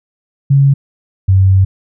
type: tone pair in turn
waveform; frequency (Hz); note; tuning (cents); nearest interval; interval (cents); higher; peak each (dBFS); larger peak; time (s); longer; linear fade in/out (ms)
sine; 138.59 / 95.41; C#3 / G2; 0 / -46; tritone; 646; first; -5; neither; 0.5-0.74 / 1.28-1.65; second; 10
effects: none